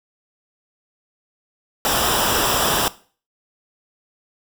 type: noise with comb filter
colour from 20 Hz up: pink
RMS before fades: -19 dBFS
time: 1.85-2.88 s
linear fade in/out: 0 ms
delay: 0.46 ms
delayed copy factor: -0.7
effects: noise-tail reverb RT60 0.4 s tail -18 dB re dry